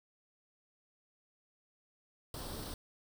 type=noise with comb filter; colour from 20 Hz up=pink; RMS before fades=-43 dBFS; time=2.34-2.74 s; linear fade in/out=2 ms; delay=0.22 ms; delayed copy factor=+0.6; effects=none